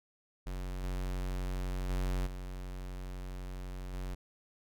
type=tone with level steps; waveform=square; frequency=46 Hz; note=F#1; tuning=9 cents flat; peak=-37 / -34 / -31 / -40 / -37 dBFS; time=0.46-4.15 s; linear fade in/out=10 ms; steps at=0.83 / 1.89 / 2.26 / 3.93 s; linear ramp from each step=10 ms; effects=none